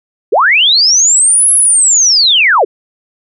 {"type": "linear two-way sweep", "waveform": "sine", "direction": "up then down", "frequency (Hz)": [327.6, 10980, 327.6], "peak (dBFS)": -5, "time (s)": [0.32, 2.65], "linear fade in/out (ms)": 10, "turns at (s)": 1.53, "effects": []}